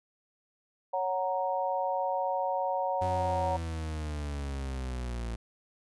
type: chord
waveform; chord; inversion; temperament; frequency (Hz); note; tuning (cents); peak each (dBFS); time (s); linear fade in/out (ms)
sine; F# major; second; equal; 554.4 / 740 / 932.3; C#5 / F#5 / A#5; 0 / 0 / 0; -32; 0.93-3.57; 10
type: linear sweep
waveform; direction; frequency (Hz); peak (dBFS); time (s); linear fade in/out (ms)
40% pulse; down; 92.3 to 56.2; -32; 3.01-5.36; 10
effects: resampled to 24000 Hz